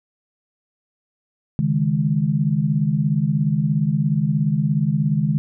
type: chord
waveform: sine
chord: C# suspended second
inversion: none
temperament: equal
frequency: 138.59 / 155.56 / 207.7 Hz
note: C#3 / D#3 / G#3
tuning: 0 / 0 / 0 cents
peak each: -22 / -19 / -22 dBFS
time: 1.59-5.38 s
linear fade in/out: 0 ms
effects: none